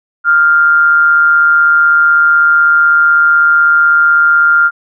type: tone with amplitude modulation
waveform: sine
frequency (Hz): 1396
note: F6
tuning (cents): -1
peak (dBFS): -3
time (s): 0.24-4.71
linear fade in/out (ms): 50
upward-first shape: sine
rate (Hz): 156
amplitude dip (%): 45
effects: none

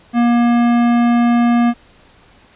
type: tone with tanh clipping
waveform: sine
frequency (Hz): 237.8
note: A#3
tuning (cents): +35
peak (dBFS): -12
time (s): 0.13-1.74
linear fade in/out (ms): 50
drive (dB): 18
effects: pink hiss -48 dBFS RMS until 2.55 s + resampled to 8000 Hz

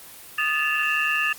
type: tone cluster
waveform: sine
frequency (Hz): 1235 / 1734 / 2607 / 2756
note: D#6 / A6 / E7 / F7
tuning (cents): -13 / -26 / -20 / -24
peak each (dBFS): -28 / -24 / -28 / -25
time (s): 0.38-1.33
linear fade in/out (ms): 5
effects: white hiss -43 dBFS RMS until 1.38 s + Opus 24 kbps

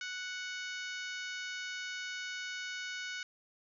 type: harmonic tone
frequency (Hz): 740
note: F#5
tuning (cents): 0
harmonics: 2 / 3 / 4 / 5 / 6 / 7 / 8 / 9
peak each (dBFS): -41 / -45 / -47 / -49 / -51 / -52 / -53 / -54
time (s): 0.01-3.23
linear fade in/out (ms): 2
effects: none

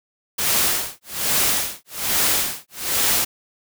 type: noise with tremolo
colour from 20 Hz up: white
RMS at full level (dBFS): -18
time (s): 0.38-3.25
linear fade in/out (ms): 10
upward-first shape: sine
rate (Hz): 1.2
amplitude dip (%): 100
effects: none

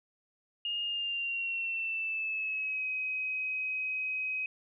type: tone with pitch glide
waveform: sine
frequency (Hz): 2839 to 2529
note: F7 to D#7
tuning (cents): +28 to +28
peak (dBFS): -31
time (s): 0.65-4.46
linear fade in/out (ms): 2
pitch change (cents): -200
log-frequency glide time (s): 0.83-2.86
effects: none

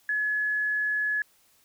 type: tone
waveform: sine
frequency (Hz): 1700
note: G#6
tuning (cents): +40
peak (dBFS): -24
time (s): 0.09-1.22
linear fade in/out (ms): 2
effects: white hiss -63 dBFS RMS until 1.64 s

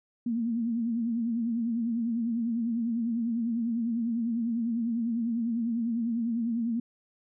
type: tone with vibrato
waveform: sine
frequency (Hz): 231.8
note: A#3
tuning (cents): -10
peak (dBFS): -26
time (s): 0.26-6.8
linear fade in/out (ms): 5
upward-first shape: triangle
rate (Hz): 10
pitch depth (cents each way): 89
effects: none

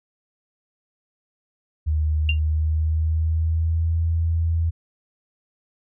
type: tone with pitch glide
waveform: sine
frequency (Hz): 77 to 82.53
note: D#2 to E2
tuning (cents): -17 to +3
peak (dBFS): -18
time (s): 1.86-4.71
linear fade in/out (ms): 20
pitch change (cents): +120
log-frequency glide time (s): 2.33-3.98
type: tone with exponential decay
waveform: sine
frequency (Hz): 2783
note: F7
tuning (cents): -7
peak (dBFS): -17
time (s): 2.29-2.39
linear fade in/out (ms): 2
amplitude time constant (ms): 20
effects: none

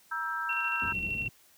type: chord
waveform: sine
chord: E diminished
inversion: second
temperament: just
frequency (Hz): 949.3 / 1318.5 / 1582.2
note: Bb5 / E6 / G6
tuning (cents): +31 / 0 / +16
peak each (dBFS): -38 / -34 / -34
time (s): 0.11-0.93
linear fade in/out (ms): 10
type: tone with tremolo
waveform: sine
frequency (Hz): 2724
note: F7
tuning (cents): -44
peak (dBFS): -29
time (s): 0.49-1.28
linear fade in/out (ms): 5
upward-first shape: square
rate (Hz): 13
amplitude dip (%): 35
type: low-pass noise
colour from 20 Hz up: pink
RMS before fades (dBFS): -39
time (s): 0.82-1.29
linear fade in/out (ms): 2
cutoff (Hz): 260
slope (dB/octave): 12
effects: white hiss -61 dBFS RMS until 1.57 s + high-pass 60 Hz 12 dB/octave

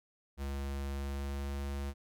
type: tone with pitch glide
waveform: square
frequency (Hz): 69.2 to 70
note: C#2 to C#2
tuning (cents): -2 to +18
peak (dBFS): -36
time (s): 0.37-1.94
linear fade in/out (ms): 50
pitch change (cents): +20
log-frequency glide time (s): 0.9-1.65
effects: none

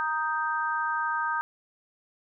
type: chord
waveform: sine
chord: Eb major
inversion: second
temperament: equal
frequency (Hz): 932.3 / 1244.5 / 1568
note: Bb5 / Eb6 / G6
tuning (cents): 0 / 0 / 0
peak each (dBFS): -30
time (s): 0-1.41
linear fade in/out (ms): 0
effects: none

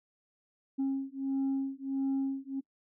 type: beating tone pair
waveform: sine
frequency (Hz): 270 / 271.5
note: C#4 / C#4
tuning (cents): -45 / -36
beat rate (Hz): 1.5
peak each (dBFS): -31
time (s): 0.78-2.61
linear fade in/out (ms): 20
effects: noise-tail reverb RT60 0.1 s tail -21 dB re dry + tanh soft clip ceiling -26 dBFS

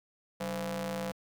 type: ring-modulated tone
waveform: sawtooth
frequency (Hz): 161.6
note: E3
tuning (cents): -34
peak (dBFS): -26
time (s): 0.4-1.12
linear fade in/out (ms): 10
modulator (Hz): 353
effects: high-pass 60 Hz 12 dB/octave + 11-bit

